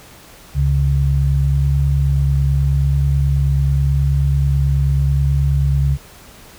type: tone pair together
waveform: sine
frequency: 69.3 / 138.59 Hz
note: C#2 / C#3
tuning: 0 / 0 cents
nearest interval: octave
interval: 1200 cents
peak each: -15 dBFS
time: 0.54-5.98 s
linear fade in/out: 50 ms
effects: pink hiss -42 dBFS RMS until 6.58 s